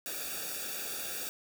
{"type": "noise with comb filter", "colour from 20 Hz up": "white", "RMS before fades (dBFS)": -38, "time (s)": [0.06, 1.29], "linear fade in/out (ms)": 0, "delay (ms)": 0.97, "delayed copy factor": -1, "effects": []}